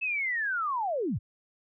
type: linear sweep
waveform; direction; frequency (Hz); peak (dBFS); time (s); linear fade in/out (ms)
sine; down; 2637 to 65.41; -27; 0.01-1.19; 20
effects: none